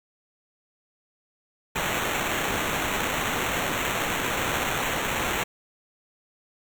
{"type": "noise with sample-and-hold", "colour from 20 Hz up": "white", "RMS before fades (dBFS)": -27, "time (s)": [1.75, 5.44], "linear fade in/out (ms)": 10, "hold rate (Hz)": 4900, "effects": []}